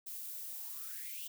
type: noise with high-pass filter sweep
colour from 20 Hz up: violet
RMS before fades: -44 dBFS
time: 0.06-1.28 s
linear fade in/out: 10 ms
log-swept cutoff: 250 to 3200 Hz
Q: 9
effects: none